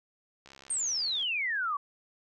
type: click train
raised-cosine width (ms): 0.2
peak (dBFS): -33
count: 53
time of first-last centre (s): 0.46-1.227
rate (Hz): 67.8
type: exponential sweep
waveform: sine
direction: down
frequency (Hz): 8870 to 1108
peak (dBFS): -28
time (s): 0.7-1.77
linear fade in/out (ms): 5
effects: none